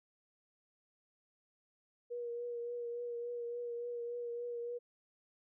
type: tone with vibrato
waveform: sine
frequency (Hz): 477.2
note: A#4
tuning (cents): +41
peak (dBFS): -38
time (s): 2.1-4.79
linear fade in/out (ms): 20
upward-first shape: triangle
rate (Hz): 3.5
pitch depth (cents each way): 26
effects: none